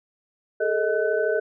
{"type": "tone cluster", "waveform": "sine", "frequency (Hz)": [415, 447.9, 625, 1508], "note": ["G#4", "A4", "D#5", "F#6"], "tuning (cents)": [-1, 31, 8, 32], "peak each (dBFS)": [-26, -24, -25, -29], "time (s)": [0.6, 1.4], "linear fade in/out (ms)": 10, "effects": []}